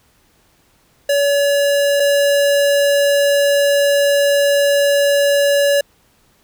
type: tone pair in turn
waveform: square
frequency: 568 / 568 Hz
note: C#5 / C#5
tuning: +42 / +42 cents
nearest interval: unison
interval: 0 cents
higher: neither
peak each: -13 / -12 dBFS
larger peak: second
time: 1.09-2 / 2-5.81 s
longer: second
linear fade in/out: 5 ms
effects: pink hiss -56 dBFS RMS until 6.43 s